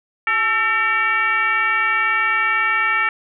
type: tone with frequency modulation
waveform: sine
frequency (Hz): 1809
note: A6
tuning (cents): +48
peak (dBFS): -15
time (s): 0.27-3.09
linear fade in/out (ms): 2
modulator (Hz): 474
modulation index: 1.4
effects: none